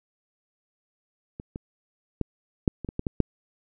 clicks, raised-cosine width 3 ms, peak -23 / -21 / -12 / -6 / -21 / -19 / -14 / -13 / -6 dBFS, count 9, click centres 1.399 / 1.559 / 2.213 / 2.678 / 2.847 / 2.889 / 2.994 / 3.068 / 3.203 s, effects none

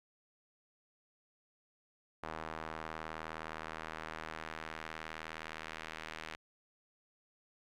sawtooth tone with band-pass filter sweep, 79.5 Hz, D#2, 38 cents sharp, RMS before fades -45 dBFS, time 2.23-6.36 s, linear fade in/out 5 ms, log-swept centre 1100 to 2200 Hz, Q 1.1, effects none

